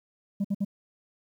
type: tone bursts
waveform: sine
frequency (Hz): 199.5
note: G3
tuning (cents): +31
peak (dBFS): -21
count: 3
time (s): 0.4-0.649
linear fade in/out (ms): 10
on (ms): 45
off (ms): 57
effects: tanh soft clip ceiling -23 dBFS + 10-bit